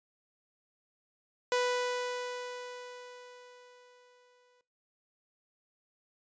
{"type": "tone with exponential decay", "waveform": "sawtooth", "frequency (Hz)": 494.4, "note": "B4", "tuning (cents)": 2, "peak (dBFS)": -22, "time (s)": [1.52, 4.61], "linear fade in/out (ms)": 1, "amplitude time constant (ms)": 670, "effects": ["noise-tail reverb RT60 0.3 s tail -20 dB re dry", "resampled to 16000 Hz"]}